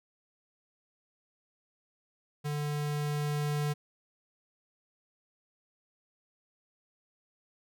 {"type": "tone with level ramp", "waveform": "square", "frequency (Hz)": 147.6, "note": "D3", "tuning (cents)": 9, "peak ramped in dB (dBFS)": [-32, -29], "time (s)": [2.44, 3.74], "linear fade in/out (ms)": 20, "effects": []}